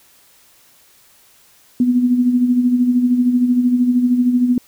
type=tone with tremolo; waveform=sine; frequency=246.9 Hz; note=B3; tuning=in tune; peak=-9 dBFS; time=1.8-4.58 s; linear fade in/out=2 ms; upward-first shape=sine; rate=13 Hz; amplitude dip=55%; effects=white hiss -51 dBFS RMS until 4.67 s